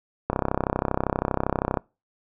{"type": "click train", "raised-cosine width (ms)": 1, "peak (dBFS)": -8, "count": 49, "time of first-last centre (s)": [0.3, 1.772], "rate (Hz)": 32.6, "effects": ["noise-tail reverb RT60 0.3 s tail -25 dB re dry"]}